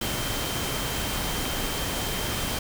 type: tone in noise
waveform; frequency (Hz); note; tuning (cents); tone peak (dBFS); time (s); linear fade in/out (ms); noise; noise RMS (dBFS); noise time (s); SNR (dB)
sine; 3136; G7; 0; -37; 0.01-2.59; 5; pink; -29; 0.01-2.59; -11
effects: none